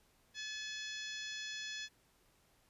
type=harmonic tone with a mistuned harmonic; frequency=853 Hz; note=G#5; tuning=46 cents sharp; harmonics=2 / 3 / 4 / 5 / 6 / 7 / 8; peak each=-46 / -50 / -46 / -53 / -50 / -53 / -56 dBFS; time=0.34-1.89 s; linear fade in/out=50 ms; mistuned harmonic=2; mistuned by=+18 cents; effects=pink hiss -71 dBFS RMS until 2.69 s + resampled to 32000 Hz